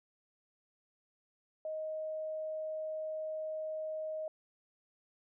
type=tone; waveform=sine; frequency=626 Hz; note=D#5; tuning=10 cents sharp; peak=-36 dBFS; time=1.65-4.28 s; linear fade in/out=2 ms; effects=none